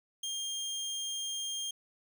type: tone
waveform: 25% pulse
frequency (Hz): 3206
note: G7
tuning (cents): +38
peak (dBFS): -31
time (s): 0.23-1.71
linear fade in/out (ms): 5
effects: none